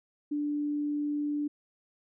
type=tone; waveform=sine; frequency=293.7 Hz; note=D4; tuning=in tune; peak=-28 dBFS; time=0.31-1.48 s; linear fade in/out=10 ms; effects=none